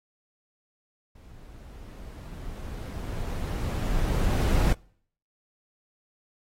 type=noise with level ramp; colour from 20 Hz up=brown; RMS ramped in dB=-49 to -20 dBFS; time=1.15-4.73 s; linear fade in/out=5 ms; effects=noise-tail reverb RT60 0.6 s tail -26 dB re dry + AAC 48 kbps